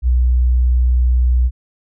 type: tone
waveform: sine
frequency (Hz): 61.74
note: B1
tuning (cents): 0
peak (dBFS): -10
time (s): 0.02-1.51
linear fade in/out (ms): 50
effects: none